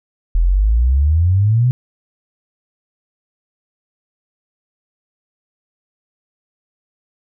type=exponential sweep; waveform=sine; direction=up; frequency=40.13 to 129.2 Hz; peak=-10 dBFS; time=0.35-1.71 s; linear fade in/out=0 ms; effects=none